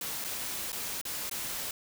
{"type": "noise with dropouts", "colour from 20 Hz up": "white", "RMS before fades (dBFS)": -36, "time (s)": [0.01, 1.71], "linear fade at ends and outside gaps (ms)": 2, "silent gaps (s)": [[0.242, 0.246], [0.72, 0.728], [1.014, 1.052], [1.296, 1.312]], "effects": []}